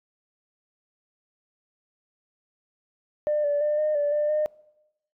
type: tone with pitch steps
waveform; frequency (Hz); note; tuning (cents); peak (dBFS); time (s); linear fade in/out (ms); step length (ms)
sine; 599 / 580 / 598 / 610 / 582 / 596 / 608; D5 / D5 / D5 / D#5 / D5 / D5 / D#5; +34 / -22 / +31 / -34 / -16 / +25 / -40; -20; 3.27-4.46; 0; 170
effects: noise-tail reverb RT60 0.9 s tail -24 dB re dry + tanh soft clip ceiling -17 dBFS